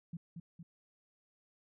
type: tone with echo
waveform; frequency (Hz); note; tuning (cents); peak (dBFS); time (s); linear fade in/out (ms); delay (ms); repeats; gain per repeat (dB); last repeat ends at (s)
sine; 168.6; E3; +39; -39; 0.13-0.17; 5; 230; 2; -4; 0.63
effects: none